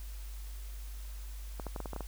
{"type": "clicks", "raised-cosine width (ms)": 1, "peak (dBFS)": -25, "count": 8, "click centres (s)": [1.598, 1.667, 1.762, 1.803, 1.858, 1.933, 1.963, 2.007], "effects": ["added 50 Hz sine -40 dBFS peak until 2.07 s", "white hiss -55 dBFS RMS until 2.07 s"]}